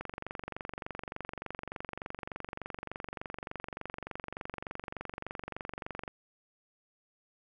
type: click train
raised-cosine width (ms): 0.5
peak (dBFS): -23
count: 143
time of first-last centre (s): 0.01-6.078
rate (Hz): 23.4
effects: none